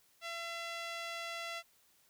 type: tone with band-pass filter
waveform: sawtooth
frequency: 675 Hz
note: E5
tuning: 41 cents sharp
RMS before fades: -42 dBFS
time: 0.21-1.63 s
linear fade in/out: 50 ms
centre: 2800 Hz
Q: 0.89
effects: white hiss -69 dBFS RMS until 2.09 s